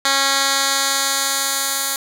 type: tone with band-pass filter sweep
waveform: 10% pulse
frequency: 274.1 Hz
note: C#4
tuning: 19 cents flat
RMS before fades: -19 dBFS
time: 0.05-1.96 s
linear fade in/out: 2 ms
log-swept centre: 4300 to 11000 Hz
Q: 0.72
effects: none